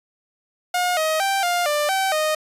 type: tone with pitch steps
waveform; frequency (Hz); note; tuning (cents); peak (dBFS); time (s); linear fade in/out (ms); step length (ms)
sawtooth; 717 / 630 / 783 / 704 / 593 / 770 / 619; F5 / D#5 / G5 / F5 / D5 / G5 / D#5; +45 / +21 / -2 / +14 / +17 / -31 / -9; -15; 0.74-2.35; 5; 230
effects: resampled to 32000 Hz